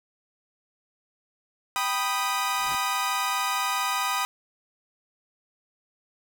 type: chord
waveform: sawtooth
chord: G augmented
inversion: none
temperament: equal with one note detuned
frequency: 784 / 987.8 / 1240.9 Hz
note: G5 / B5 / D#6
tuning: 0 / 0 / -5 cents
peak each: -28 / -25 / -24 dBFS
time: 1.76-4.25 s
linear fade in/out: 0 ms
type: noise with exponential growth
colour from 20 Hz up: pink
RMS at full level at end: -37 dBFS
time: 2.41-2.75 s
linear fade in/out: 2 ms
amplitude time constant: 72 ms
effects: none